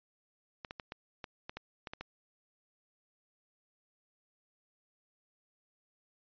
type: clicks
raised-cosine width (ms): 0.3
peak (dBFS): -25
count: 10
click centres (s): 0.648 / 0.709 / 0.798 / 0.921 / 1.242 / 1.495 / 1.57 / 1.872 / 1.935 / 2.01
effects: resampled to 11025 Hz